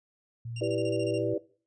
sine tone, 116.54 Hz, A#2, in tune, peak -35 dBFS, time 0.45-1.34 s, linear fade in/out 5 ms
sawtooth tone bursts, 2781 Hz, F7, 8 cents flat, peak -36 dBFS, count 9, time 0.56-1.183 s, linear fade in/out 5 ms, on 47 ms, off 25 ms
sine chord, E minor seventh, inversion none, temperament equal, 329.6 / 392 / 493.9 / 587.3 Hz, E4 / G4 / B4 / D5, 0 / 0 / 0 / 0 cents, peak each -32 dBFS, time 0.61-1.38 s, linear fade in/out 5 ms
effects noise-tail reverb RT60 0.4 s tail -19 dB re dry + resampled to 22050 Hz

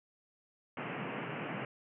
pink band-pass noise, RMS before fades -40 dBFS, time 0.77-1.65 s, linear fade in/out 2 ms, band 120 to 2900 Hz, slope 96 dB/octave, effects none

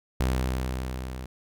sawtooth tone with level ramp, 63.9 Hz, C2, 40 cents flat, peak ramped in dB -18 to -31 dBFS, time 0.2-1.26 s, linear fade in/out 5 ms, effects none

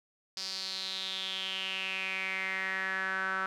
sawtooth tone with band-pass filter sweep, 190 Hz, F#3, 46 cents sharp, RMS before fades -35 dBFS, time 0.37-3.46 s, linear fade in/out 0 ms, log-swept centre 4900 to 1400 Hz, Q 6, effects none

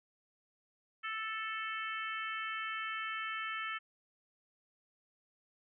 harmonic tone, 440 Hz, A4, in tune, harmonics 3 / 4 / 5 / 6 / 7, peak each -40 / -42 / -44 / -46 / -47 dBFS, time 1.03-3.79 s, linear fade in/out 20 ms, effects none

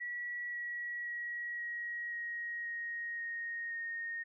sine tone with pitch steps, 1935 / 1922.7 / 1910.6 / 1898.5 / 1886.4 / 1874.5 / 1862.6 / 1850.8 Hz, B6 / B6 / A#6 / A#6 / A#6 / A#6 / A#6 / A#6, -36 / -47 / +42 / +31 / +20 / +9 / -2 / -13 cents, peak -37 dBFS, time 0-4.24 s, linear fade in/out 20 ms, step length 530 ms, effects none

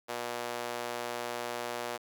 sawtooth tone with high-pass filter, 120 Hz, B2, 49 cents flat, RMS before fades -37 dBFS, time 0.08-1.98 s, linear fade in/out 20 ms, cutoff 550 Hz, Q 1.2, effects none

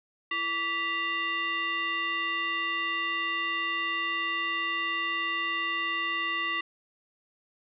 sine tone with frequency modulation, 1969 Hz, B6, 6 cents flat, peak -27 dBFS, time 0.31-6.61 s, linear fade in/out 5 ms, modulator 817 Hz, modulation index 1.2, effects none

